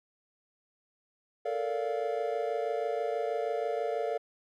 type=chord; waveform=triangle; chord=Bb major seventh; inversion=third; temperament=equal with one note detuned; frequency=440 / 466.2 / 579.6 / 698.5 Hz; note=A4 / Bb4 / D5 / F5; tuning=0 / 0 / -23 / 0 cents; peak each=-33 dBFS; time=1.45-4.18 s; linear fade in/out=10 ms; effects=none